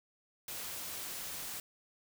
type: noise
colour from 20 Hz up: white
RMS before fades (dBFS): -42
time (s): 0.48-1.6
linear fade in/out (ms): 2
effects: none